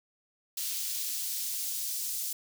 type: noise with high-pass filter sweep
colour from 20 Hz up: white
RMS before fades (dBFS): -34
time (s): 0.57-2.33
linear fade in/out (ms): 5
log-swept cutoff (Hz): 3600 to 5500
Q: 0.89
effects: none